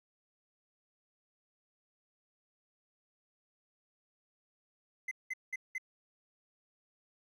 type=tone bursts; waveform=triangle; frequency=2050 Hz; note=C7; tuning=36 cents flat; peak=-33 dBFS; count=4; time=5.08-5.782 s; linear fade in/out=5 ms; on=33 ms; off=190 ms; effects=none